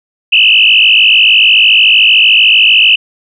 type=tone with frequency modulation; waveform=sine; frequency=2792 Hz; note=F7; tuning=1 cent flat; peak=-3 dBFS; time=0.32-2.96 s; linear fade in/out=10 ms; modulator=53.5 Hz; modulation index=4.2; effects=none